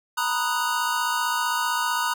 square chord, B major seventh, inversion third, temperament equal, 932.3 / 987.8 / 1244.5 / 1480 Hz, A#5 / B5 / D#6 / F#6, 0 / 0 / 0 / 0 cents, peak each -29 dBFS, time 0.17-2.14 s, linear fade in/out 10 ms, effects none

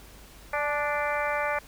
harmonic tone with a mistuned harmonic, 293.7 Hz, D4, in tune, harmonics 2 / 3 / 4 / 5 / 6 / 7 / 8, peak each -30 / -32 / -33 / -34 / -35 / -35 / -36 dBFS, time 0.53-1.59 s, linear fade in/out 5 ms, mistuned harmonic 3, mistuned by -25 cents, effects added 50 Hz sine -51 dBFS peak until 1.67 s + pink hiss -51 dBFS RMS until 1.67 s

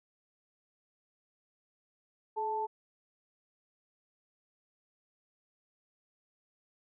sine tone pair together, 427.2 / 880 Hz, G#4 / A5, +49 / 0 cents, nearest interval octave + minor second, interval 1251 cents, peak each -37 / -32 dBFS, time 2.36-2.67 s, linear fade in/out 20 ms, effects none

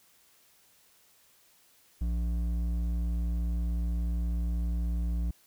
sine tone with hard clipping, 58.27 Hz, A#1, in tune, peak -29 dBFS, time 2.01-5.31 s, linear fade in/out 5 ms, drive 8 dB, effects white hiss -63 dBFS RMS until 5.46 s

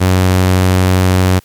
sawtooth tone, 92.5 Hz, F#2, in tune, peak -4 dBFS, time 0-1.4 s, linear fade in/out 20 ms, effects white hiss -48 dBFS RMS until 1.44 s + MP3 96 kbps

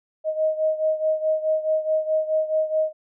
sine beating tone pair, 625 / 629.7 Hz, D#5 / D#5, +8 / +21 cents, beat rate 4.7 Hz, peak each -21 / -25 dBFS, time 0.24-2.93 s, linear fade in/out 50 ms, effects none

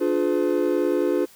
triangle chord, D diminished seventh, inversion none, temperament just, 293.7 / 352.4 / 422.9 / 507.5 Hz, D4 / F4 / Ab4 / Cb5, 0 / +16 / +31 / +47 cents, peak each -23 / -21 / -24 / -24 dBFS, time 0-1.26 s, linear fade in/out 20 ms, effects white hiss -51 dBFS RMS until 1.35 s

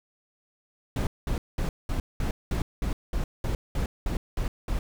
brown noise bursts, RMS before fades -27 dBFS, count 13, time 0.96-4.79 s, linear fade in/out 2 ms, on 110 ms, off 200 ms, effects none

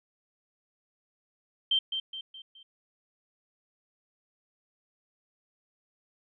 sine tone with echo, 3136 Hz, G7, in tune, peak -22 dBFS, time 1.71-1.79 s, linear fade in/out 5 ms, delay 210 ms, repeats 4, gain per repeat -7 dB, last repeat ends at 2.63 s, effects none

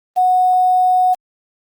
sine tone with quantisation, 735 Hz, F#5, 12 cents flat, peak -10 dBFS, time 0.16-1.15 s, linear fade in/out 20 ms, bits 6, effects Opus 32 kbps

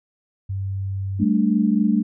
sine tone, 97.1 Hz, G2, 16 cents flat, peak -23 dBFS, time 0.49-1.24 s, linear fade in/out 10 ms
sine chord, G suspended second, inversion none, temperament equal, 196 / 220 / 293.7 Hz, G3 / A3 / D4, 0 / 0 / 0 cents, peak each -20 / -18 / -23 dBFS, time 1.19-2.03 s, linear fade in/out 20 ms
effects none

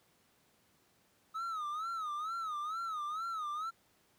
triangle tone with vibrato, 1271 Hz, D#6, 36 cents sharp, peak -34 dBFS, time 1.34-3.71 s, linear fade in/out 20 ms, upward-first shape sine, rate 2.2 Hz, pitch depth 130 cents each way, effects pink hiss -70 dBFS RMS until 4.18 s + high-pass 100 Hz 12 dB/octave

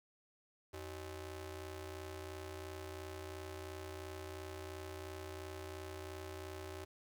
sawtooth ring-modulated tone, 233.1 Hz, A#3, in tune, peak -38 dBFS, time 0.73-6.85 s, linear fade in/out 10 ms, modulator 148 Hz, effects 12-bit

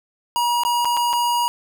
square tone with dropouts, 957 Hz, A#5, 45 cents sharp, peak -18 dBFS, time 0.36-1.48 s, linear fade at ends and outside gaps 0 ms, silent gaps 0.635-0.65 / 0.847-0.854 / 0.968-0.972 / 1.13-1.134 s, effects none

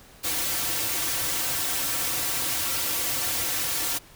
white noise with comb filter, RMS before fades -27 dBFS, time 0.23-3.99 s, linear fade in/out 20 ms, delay 4.8 ms, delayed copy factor -1, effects pink hiss -51 dBFS RMS until 4.15 s

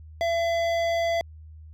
sine tone with hard clipping, 674 Hz, E5, 38 cents sharp, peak -24 dBFS, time 0.21-1.21 s, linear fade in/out 0 ms, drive 13 dB, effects added 78 Hz sine -42 dBFS peak until 1.73 s

